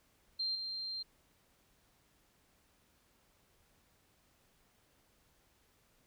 sine tone with level steps, 4169 Hz, C8, 7 cents flat, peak -33 / -38 dBFS, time 0.39-1.03 s, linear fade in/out 10 ms, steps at 0.55 s, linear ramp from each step 2 ms, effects pink hiss -71 dBFS RMS until 6.06 s

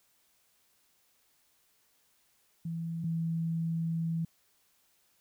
sine tone pair in turn, 165.7 / 164.65 Hz, E3 / E3, +9 / -2 cents, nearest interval unison, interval 11 cents, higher first, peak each -33 / -29 dBFS, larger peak second, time 2.65-3.04 / 3.04-4.25 s, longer second, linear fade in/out 5 ms, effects white hiss -70 dBFS RMS until 5.2 s

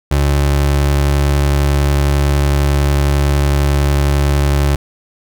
30% pulse tone, 71 Hz, C#2, 42 cents sharp, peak -8 dBFS, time 0.11-4.76 s, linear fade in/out 5 ms, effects none

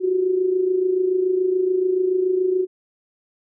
sine tone with amplitude modulation, 370 Hz, F#4, in tune, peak -14 dBFS, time 0-2.67 s, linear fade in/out 50 ms, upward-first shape sine, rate 27 Hz, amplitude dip 60%, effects none

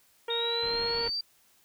harmonic tone, 466.2 Hz, A#4, in tune, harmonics 1 / 2 / 3 / 4 / 5 / 6 / 7, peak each -32 / -38 / -42 / -44 / -46 / -48 / -49 dBFS, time 0.28-1.08 s, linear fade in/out 5 ms
sine exponential sweep, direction up, 3700 to 4718 Hz, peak -29 dBFS, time 0.3-1.21 s, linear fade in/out 5 ms
pink low-pass noise, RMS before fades -44 dBFS, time 0.62-1.1 s, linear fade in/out 10 ms, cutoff 4100 Hz, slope 96 dB/octave
effects white hiss -64 dBFS RMS until 1.64 s

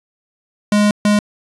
square tone bursts at uneven times, 207.8 Hz, G#3, 1 cent sharp, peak -11 dBFS, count 2, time 0.72-0.91 / 1.05-1.19 s, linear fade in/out 2 ms, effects resampled to 24000 Hz + 8-bit

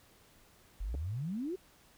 sine exponential sweep, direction up, 41.89 to 392 Hz, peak -34 dBFS, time 0.8-1.56 s, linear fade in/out 10 ms
clicks, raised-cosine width 2 ms, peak -32 dBFS, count 2, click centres 0.943 / 0.95 s
effects pink hiss -63 dBFS RMS until 1.97 s

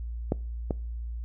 clicks, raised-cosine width 2 ms, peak -11 / -14 dBFS, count 2, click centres 0.321 / 0.708 s, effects noise-tail reverb RT60 0.4 s tail -24 dB re dry + added 58 Hz sine -32 dBFS peak until 1.24 s

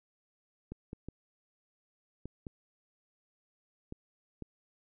clicks, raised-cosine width 3 ms, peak -28 dBFS, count 7, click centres 0.72 / 0.931 / 1.086 / 2.256 / 2.468 / 3.924 / 4.423 s, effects none

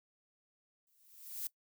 violet noise with exponential growth, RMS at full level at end -37 dBFS, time 0.87-1.47 s, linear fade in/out 1 ms, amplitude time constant 130 ms, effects noise-tail reverb RT60 0.1 s tail -20 dB re dry

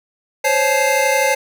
square tone cluster, 523 / 555 / 862 / 2094 Hz, C5 / C#5 / A5 / C7, -1 / +2 / -36 / +1 cents, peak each -20 dBFS, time 0.44-1.35 s, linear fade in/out 10 ms, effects none

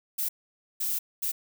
violet noise bursts at uneven times, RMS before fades -29 dBFS, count 3, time 0.18-0.29 / 0.8-0.99 / 1.22-1.32 s, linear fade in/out 10 ms, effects none

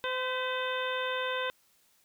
harmonic tone with a mistuned harmonic, 512 Hz, C5, 38 cents flat, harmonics 1 / 2 / 3 / 4 / 5 / 6 / 7, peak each -34 / -36 / -36 / -42 / -40 / -43 / -40 dBFS, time 0.04-1.5 s, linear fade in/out 0 ms, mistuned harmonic 4, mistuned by -52 cents, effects white hiss -67 dBFS RMS until 2.04 s

